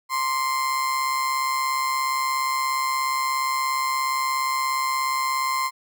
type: tone with amplitude modulation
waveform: 35% pulse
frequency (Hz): 1046.5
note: C6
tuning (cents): 0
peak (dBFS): -18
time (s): 0.09-5.71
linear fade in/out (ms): 50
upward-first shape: sine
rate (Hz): 137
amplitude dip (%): 45
effects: none